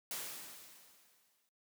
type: noise with exponential decay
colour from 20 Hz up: white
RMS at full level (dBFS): -40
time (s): 0.11-1.49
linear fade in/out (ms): 1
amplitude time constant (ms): 300
effects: noise-tail reverb RT60 0.2 s tail -22 dB re dry + high-pass 150 Hz 12 dB/octave